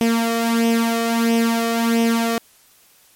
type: tone with flanger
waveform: sawtooth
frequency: 230.3 Hz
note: A#3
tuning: 21 cents flat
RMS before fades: -18 dBFS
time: 0.01-2.38 s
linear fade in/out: 0 ms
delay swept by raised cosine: 0.34 to 1.64 ms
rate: 1.5 Hz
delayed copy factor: +0.65
effects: white hiss -53 dBFS RMS until 3.15 s + MP3 64 kbps